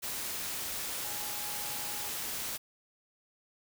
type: tone in noise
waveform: sine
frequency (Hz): 830.6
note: G#5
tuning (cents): 0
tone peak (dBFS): -47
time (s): 1.03-2.1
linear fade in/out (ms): 20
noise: white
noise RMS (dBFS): -37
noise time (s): 0.02-2.58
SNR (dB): -13
effects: none